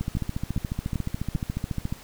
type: two click trains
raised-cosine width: 5 ms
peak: -14 / -15 dBFS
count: 4 / 28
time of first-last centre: 0.17-1.351 / 0.01-1.925 s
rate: 2.54 / 14.1 Hz
effects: pink hiss -47 dBFS RMS until 2.03 s